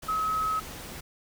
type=tone in noise; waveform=sine; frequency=1281 Hz; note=E6; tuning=50 cents flat; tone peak=-25 dBFS; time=0.08-0.6 s; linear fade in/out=10 ms; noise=pink; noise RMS=-41 dBFS; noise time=0.02-1.01 s; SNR=+13 dB; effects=none